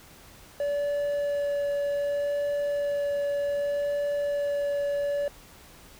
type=tone with vibrato; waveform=triangle; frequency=574 Hz; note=D5; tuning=40 cents flat; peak=-23 dBFS; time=0.6-5.28 s; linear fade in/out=2 ms; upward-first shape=sine; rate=0.65 Hz; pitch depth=8 cents each way; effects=pink hiss -51 dBFS RMS until 5.99 s